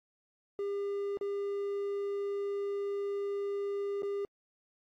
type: tone with dropouts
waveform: triangle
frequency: 401.8 Hz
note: G4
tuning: 43 cents sharp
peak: -30 dBFS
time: 0.59-4.25 s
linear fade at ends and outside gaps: 1 ms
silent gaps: 1.173-1.211 / 4.022-4.031 s
effects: AAC 64 kbps